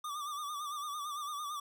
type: tone with vibrato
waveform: square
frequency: 1182 Hz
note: D6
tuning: 11 cents sharp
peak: -38 dBFS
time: 0.04-1.6 s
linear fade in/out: 5 ms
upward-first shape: sine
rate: 8.9 Hz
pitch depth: 71 cents each way
effects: none